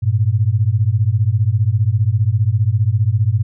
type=beating tone pair; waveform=sine; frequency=100.1 / 115.1 Hz; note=G2 / A#2; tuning=+37 / -22 cents; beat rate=15 Hz; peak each=-15 dBFS; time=0.02-3.43 s; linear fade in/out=20 ms; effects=none